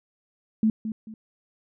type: tone with echo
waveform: sine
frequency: 219 Hz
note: A3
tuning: 8 cents flat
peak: -17 dBFS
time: 0.63-0.7 s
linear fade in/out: 2 ms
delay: 220 ms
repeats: 2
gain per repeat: -10 dB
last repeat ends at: 1.14 s
effects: none